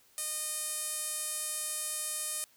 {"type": "tone with band-pass filter", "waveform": "sawtooth", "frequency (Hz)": 614, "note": "D#5", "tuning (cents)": -23, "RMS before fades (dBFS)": -36, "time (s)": [0.18, 2.44], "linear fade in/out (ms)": 0, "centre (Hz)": 9700, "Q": 3.2, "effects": ["white hiss -64 dBFS RMS until 2.56 s"]}